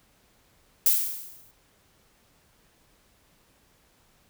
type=noise with exponential decay; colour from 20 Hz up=violet; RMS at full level=-18 dBFS; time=0.86-1.51 s; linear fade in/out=1 ms; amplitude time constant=140 ms; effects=pink hiss -63 dBFS RMS until 4.29 s